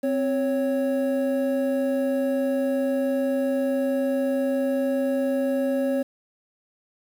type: tone pair together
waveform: triangle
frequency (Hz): 261.6 / 553.8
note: C4 / C#5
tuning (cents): 0 / -2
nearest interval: octave + minor second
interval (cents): 1298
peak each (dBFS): -22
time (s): 0.03-6.03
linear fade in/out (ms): 10
effects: 8-bit